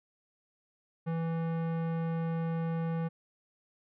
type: tone with tanh clipping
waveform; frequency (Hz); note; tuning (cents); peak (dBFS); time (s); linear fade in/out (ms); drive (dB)
sine; 164.81; E3; 0; -32; 1.06-3.09; 20; 18
effects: none